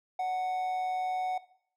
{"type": "tone with amplitude modulation", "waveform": "triangle", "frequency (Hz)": 740, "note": "F#5", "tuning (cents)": 0, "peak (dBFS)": -25, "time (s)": [0.19, 1.38], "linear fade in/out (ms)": 5, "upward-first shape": "sine", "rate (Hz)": 159, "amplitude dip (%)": 35, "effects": ["noise-tail reverb RT60 0.6 s tail -17 dB re dry"]}